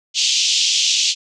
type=band-pass noise; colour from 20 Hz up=pink; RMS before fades=-17 dBFS; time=0.14-1.15 s; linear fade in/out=50 ms; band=2800 to 6900 Hz; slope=48 dB/octave; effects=none